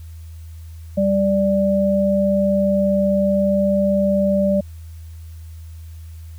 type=tone pair together; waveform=sine; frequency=196.1 / 587.6 Hz; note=G3 / D5; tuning=+1 / +1 cents; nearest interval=octave + perfect fifth; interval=1900 cents; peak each=-17 dBFS; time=0.97-4.61 s; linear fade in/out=10 ms; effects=added 81 Hz sine -33 dBFS peak until 6.38 s + white hiss -54 dBFS RMS until 6.38 s